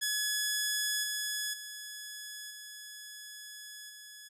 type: tone with level steps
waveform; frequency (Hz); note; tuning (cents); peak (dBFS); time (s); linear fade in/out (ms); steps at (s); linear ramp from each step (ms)
10% pulse; 1695; G#6; +35; -21 / -24 / -33 / -36 / -39; 0.01-4.29; 20; 1.03 / 1.53 / 2.5 / 3.89; 10
effects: none